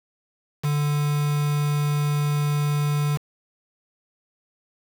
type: tone with quantisation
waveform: triangle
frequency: 146.83 Hz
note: D3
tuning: in tune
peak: -18 dBFS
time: 0.63-3.18 s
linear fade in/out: 20 ms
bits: 5
effects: none